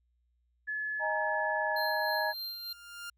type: tone with pitch glide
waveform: sine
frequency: 1713 to 1678.7 Hz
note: A6 to G#6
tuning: -47 to +18 cents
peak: -32 dBFS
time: 0.67-2.33 s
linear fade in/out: 20 ms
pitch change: -35 cents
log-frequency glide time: 1.6-2.2 s
type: chord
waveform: sine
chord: D# suspended fourth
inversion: none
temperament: equal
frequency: 622.3 / 830.6 / 932.3 Hz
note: D#5 / G#5 / A#5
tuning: 0 / 0 / 0 cents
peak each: -34 / -35 / -35 dBFS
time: 0.99-2.34 s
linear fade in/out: 50 ms
type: tone with tremolo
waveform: square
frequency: 4168 Hz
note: C8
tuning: 7 cents flat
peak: -36 dBFS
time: 1.76-2.73 s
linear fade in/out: 5 ms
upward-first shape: sine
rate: 3.3 Hz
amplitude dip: 45%
type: tone with exponential growth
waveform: sawtooth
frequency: 1400 Hz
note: F6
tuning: 4 cents sharp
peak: -35 dBFS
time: 2.08-3.1 s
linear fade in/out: 5 ms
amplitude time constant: 220 ms
effects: added 60 Hz sine -70 dBFS peak until 3.17 s